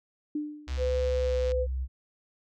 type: tone with exponential decay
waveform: sine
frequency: 298.9 Hz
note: D4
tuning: 31 cents sharp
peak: -26 dBFS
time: 0.35-0.91 s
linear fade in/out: 5 ms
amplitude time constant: 120 ms
type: tone with pitch glide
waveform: sine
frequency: 68 to 64.74 Hz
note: C#2 to C2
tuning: -33 to -18 cents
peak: -28 dBFS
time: 0.67-1.88 s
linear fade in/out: 50 ms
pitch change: -85 cents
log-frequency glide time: 1.12-1.39 s
type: click train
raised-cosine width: 0.2 ms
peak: -26 dBFS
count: 105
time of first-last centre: 0.68-1.519 s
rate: 124 Hz
type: tone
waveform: sine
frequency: 506 Hz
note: B4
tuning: 42 cents sharp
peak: -26 dBFS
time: 0.77-1.67 s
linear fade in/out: 50 ms
effects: none